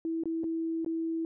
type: tone with dropouts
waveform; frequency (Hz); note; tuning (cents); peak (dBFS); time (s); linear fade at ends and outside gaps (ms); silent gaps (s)
sine; 327.1; E4; -13; -29; 0.05-1.25; 1; 0.236-0.256 / 0.435-0.441 / 0.847-0.862
effects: none